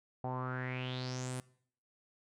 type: tone with low-pass filter sweep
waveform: sawtooth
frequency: 127.4 Hz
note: C3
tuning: 46 cents flat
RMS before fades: -39 dBFS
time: 0.24-1.4 s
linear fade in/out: 0 ms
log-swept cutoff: 760 to 10000 Hz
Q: 6.2
effects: noise-tail reverb RT60 0.6 s tail -21 dB re dry